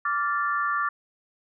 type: tone cluster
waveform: sine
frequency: 1166 / 1391 / 1764 Hz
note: D6 / F6 / A6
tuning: -13 / -7 / +4 cents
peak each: -25 / -29 / -30 dBFS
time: 0.05-0.89 s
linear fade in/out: 5 ms
effects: none

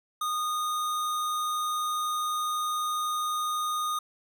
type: tone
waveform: square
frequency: 1231 Hz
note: D#6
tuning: 19 cents flat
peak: -28 dBFS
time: 0.21-3.99 s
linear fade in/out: 5 ms
effects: none

